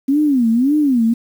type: tone with vibrato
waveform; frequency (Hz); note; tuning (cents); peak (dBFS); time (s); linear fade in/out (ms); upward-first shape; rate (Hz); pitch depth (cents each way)
sine; 261.4; C4; -1; -11; 0.08-1.14; 10; sine; 1.8; 260
effects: 7-bit